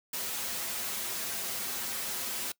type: noise with comb filter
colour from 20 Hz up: white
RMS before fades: -35 dBFS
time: 0.13-2.52 s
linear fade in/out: 5 ms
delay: 6.7 ms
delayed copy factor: -0.75
effects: noise-tail reverb RT60 0.1 s tail -22 dB re dry + high-pass 100 Hz 12 dB/octave